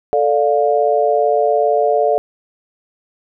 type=chord; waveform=sine; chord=D minor; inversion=second; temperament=just; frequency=440.5 / 587.3 / 704.8 Hz; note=A4 / D5 / F5; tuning=+2 / 0 / +16 cents; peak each=-16 dBFS; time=0.13-2.18 s; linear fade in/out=0 ms; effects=none